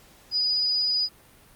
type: tone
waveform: sine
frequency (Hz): 4942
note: D#8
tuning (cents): -13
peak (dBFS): -21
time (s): 0.31-1.09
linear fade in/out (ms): 50
effects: pink hiss -54 dBFS RMS until 1.55 s + Opus 48 kbps